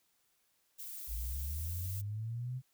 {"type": "noise", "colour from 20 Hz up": "violet", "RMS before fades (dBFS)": -45, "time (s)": [0.78, 2.02], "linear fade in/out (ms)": 20}
{"type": "linear sweep", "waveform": "sine", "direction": "up", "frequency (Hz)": [52, 130.81], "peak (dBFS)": -36, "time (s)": [1.07, 2.62], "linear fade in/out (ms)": 50}
{"effects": ["white hiss -75 dBFS RMS until 2.73 s"]}